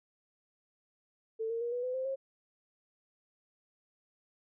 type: tone with pitch steps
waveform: sine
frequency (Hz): 445.9 / 460 / 474.6 / 489.6 / 505.2 / 521.2 / 537.7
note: A4 / A#4 / A#4 / B4 / B4 / C5 / C5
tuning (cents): +23 / -23 / +31 / -15 / +39 / -7 / +47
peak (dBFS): -32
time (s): 1.39-2.16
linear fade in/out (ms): 20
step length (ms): 110
effects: none